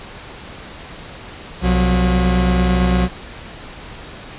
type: tone pair together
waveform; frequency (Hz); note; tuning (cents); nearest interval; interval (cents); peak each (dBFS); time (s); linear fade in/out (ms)
40% pulse; 63.2 / 180.68; B1 / F#3; +41 / -41; octave + tritone; 1818; -15; 1.61-3.09; 50
effects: pink hiss -35 dBFS RMS until 4.38 s + resampled to 8000 Hz